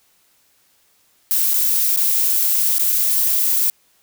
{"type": "noise with dropouts", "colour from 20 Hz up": "violet", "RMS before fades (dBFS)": -17, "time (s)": [1.31, 3.7], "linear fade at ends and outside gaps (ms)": 0, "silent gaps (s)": [[1.536, 1.541], [1.962, 1.973], [2.783, 2.795], [2.922, 2.926]], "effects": ["white hiss -59 dBFS RMS until 4.02 s"]}